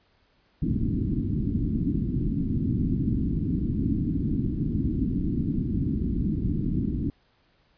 white low-pass noise, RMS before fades -26 dBFS, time 0.62-7.1 s, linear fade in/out 2 ms, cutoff 300 Hz, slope 48 dB/octave, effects pink hiss -65 dBFS RMS until 7.77 s + resampled to 11025 Hz

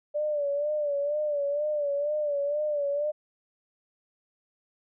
sine tone with vibrato, 585 Hz, D5, 7 cents flat, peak -25 dBFS, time 0.14-3.12 s, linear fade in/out 20 ms, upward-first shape sine, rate 2.1 Hz, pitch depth 63 cents each way, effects none

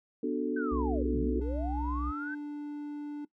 sine chord, B minor seventh, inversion none, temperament equal with one note detuned, 246.9 / 294.9 / 370 / 440 Hz, B3 / D4 / F#4 / A4, 0 / +7 / 0 / 0 cents, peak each -34 / -32 / -36 / -34 dBFS, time 0.23-1.4 s, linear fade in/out 5 ms
sine linear two-way sweep, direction down then up, 1568 to 116.54 to 1568 Hz, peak -36 dBFS, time 0.56-2.35 s, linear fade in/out 10 ms, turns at 1.18 s
sine tone with pitch glide, 63.9 to 63.13 Hz, C2 to B1, -40 to +39 cents, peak -32 dBFS, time 0.71-2.12 s, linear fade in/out 20 ms, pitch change -21 cents, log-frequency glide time 1.1-1.16 s
triangle tone, 293.7 Hz, D4, in tune, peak -33 dBFS, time 1.41-3.25 s, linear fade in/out 5 ms
effects noise-tail reverb RT60 0.1 s tail -19 dB re dry

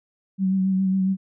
sine tone with vibrato, 190 Hz, F#3, 46 cents sharp, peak -18 dBFS, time 0.38-1.17 s, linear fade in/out 50 ms, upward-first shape sine, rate 7.3 Hz, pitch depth 26 cents each way, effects none

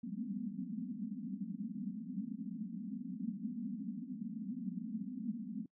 pink band-pass noise, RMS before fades -42 dBFS, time 0.03-5.66 s, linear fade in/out 5 ms, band 180 to 260 Hz, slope 96 dB/octave, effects noise-tail reverb RT60 0.1 s tail -26 dB re dry

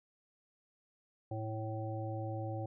harmonic tone, 110 Hz, A2, in tune, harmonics 1 / 3 / 5 / 7, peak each -38 / -44 / -44 / -45 dBFS, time 1.31-2.66 s, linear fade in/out 5 ms, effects none

